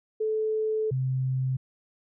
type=tone pair in turn; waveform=sine; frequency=435.1 / 130.52 Hz; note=A4 / C3; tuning=-19 / -4 cents; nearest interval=octave + major sixth; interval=2085 cents; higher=first; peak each=-24 dBFS; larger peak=neither; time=0.2-0.91 / 0.91-1.57 s; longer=first; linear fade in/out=10 ms; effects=none